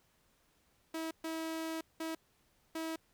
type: tone bursts at uneven times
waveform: sawtooth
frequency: 323.1 Hz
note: E4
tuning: 35 cents flat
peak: -33 dBFS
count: 4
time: 0.94-1.11 / 1.24-1.81 / 2-2.15 / 2.75-2.96 s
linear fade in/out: 5 ms
effects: pink hiss -72 dBFS RMS until 3.13 s